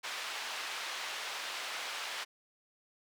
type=band-pass noise; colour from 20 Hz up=white; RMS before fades=-40 dBFS; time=0.03-2.25 s; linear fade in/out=20 ms; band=690 to 3600 Hz; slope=12 dB/octave; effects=none